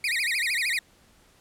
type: tone with vibrato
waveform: 35% pulse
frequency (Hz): 2151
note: C7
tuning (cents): +47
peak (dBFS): -22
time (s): 0.04-0.79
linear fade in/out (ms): 2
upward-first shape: sine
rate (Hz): 13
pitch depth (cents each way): 270
effects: pink hiss -59 dBFS RMS until 1.4 s + low-pass 12000 Hz 12 dB/octave